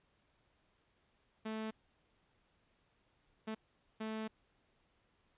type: tone bursts at uneven times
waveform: sawtooth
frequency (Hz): 219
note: A3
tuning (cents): -8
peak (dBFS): -35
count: 3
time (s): 1.45-1.71 / 3.47-3.55 / 4-4.28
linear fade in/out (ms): 10
effects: pink hiss -75 dBFS RMS until 5.37 s + resampled to 8000 Hz